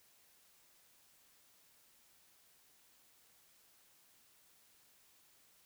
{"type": "silence", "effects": ["white hiss -68 dBFS RMS until 5.65 s"]}